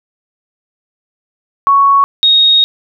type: tone pair in turn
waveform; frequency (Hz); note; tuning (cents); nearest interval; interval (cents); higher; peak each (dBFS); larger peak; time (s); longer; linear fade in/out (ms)
sine; 1112 / 3740; C#6 / A#7; +5 / +5; octave + major sixth; 2100; second; -5; neither; 1.67-2.04 / 2.23-2.64; second; 0
effects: none